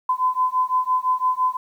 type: beating tone pair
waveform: sine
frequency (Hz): 1014 / 1019.9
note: B5 / C6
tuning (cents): +45 / -45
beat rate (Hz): 5.9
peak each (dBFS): -21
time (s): 0.09-1.57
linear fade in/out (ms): 5
effects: 9-bit